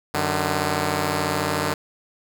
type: tone pair together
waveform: 5% pulse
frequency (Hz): 93.9 / 150.18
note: F#2 / D3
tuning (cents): +26 / +39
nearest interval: minor sixth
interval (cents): 813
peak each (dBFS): -14 / -12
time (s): 0.14-1.74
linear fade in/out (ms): 5
effects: none